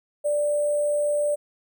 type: tone with sample-and-hold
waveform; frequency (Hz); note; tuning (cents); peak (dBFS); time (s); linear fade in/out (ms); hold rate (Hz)
sine; 587.3; D5; 0; -20; 0.24-1.36; 20; 8820
effects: none